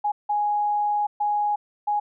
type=tone bursts at uneven times; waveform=sine; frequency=830.6 Hz; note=G#5; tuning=in tune; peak=-20 dBFS; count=4; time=0.04-0.12 / 0.29-1.07 / 1.2-1.56 / 1.87-2 s; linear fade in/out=10 ms; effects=none